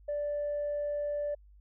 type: tone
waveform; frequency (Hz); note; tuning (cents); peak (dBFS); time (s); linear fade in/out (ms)
sine; 585; D5; -7; -29; 0.08-1.35; 10
effects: tanh soft clip ceiling -27 dBFS + added 50 Hz sine -54 dBFS peak until 1.6 s